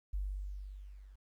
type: tone with level ramp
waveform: sine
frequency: 48.7 Hz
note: G1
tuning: 11 cents flat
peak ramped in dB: -32 to -52 dBFS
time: 0.13-1.16 s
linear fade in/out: 10 ms
effects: 12-bit